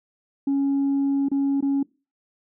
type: tone with dropouts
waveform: sine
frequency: 277.2 Hz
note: C#4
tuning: in tune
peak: -17 dBFS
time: 0.47-1.83 s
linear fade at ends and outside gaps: 5 ms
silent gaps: 1.286-1.315 / 1.608-1.625 s
effects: noise-tail reverb RT60 0.3 s tail -23 dB re dry + tanh soft clip ceiling -17 dBFS